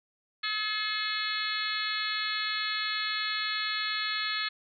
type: harmonic tone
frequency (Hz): 428.4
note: A4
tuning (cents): -46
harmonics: 3 / 4 / 5 / 6 / 7 / 8 / 9 / 10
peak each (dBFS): -37 / -35 / -37 / -39 / -44 / -37 / -39 / -35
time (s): 0.43-4.49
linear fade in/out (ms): 10
effects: none